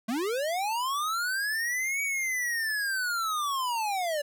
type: linear two-way sweep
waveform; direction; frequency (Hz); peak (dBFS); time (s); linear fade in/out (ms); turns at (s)
square; up then down; 210.2 to 2270 to 568; -28; 0.08-4.22; 10; 2.02
effects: none